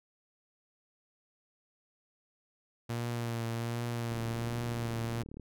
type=tone with vibrato; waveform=sawtooth; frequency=117.1 Hz; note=A#2; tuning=8 cents sharp; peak=-29 dBFS; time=2.89-5.23 s; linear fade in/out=10 ms; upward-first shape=triangle; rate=1.3 Hz; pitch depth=34 cents each way
type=click train; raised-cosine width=3 ms; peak=-32 dBFS; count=48; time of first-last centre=4.12-5.397 s; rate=36.8 Hz
effects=none